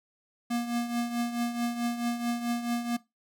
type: tone with tremolo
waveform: square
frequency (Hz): 237.7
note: A#3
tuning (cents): +34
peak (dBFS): -26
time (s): 0.5-2.97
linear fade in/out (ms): 10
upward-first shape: triangle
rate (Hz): 4.6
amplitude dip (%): 70
effects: noise-tail reverb RT60 0.2 s tail -19 dB re dry